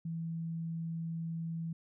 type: tone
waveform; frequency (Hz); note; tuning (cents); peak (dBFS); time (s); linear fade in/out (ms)
sine; 164.81; E3; 0; -35; 0.05-1.73; 5
effects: none